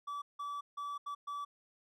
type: tone bursts at uneven times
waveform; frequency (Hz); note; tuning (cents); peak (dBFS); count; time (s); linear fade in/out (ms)
triangle; 1152; D6; -34; -36; 5; 0.07-0.22 / 0.39-0.61 / 0.77-0.98 / 1.06-1.15 / 1.27-1.45; 10
effects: none